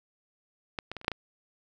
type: clicks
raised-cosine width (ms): 0.3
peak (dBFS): -16 / -20 / -22 / -30 / -27 / -8 / -18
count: 7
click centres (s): 0.788 / 0.916 / 0.967 / 1.014 / 1.046 / 1.081 / 1.117
effects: none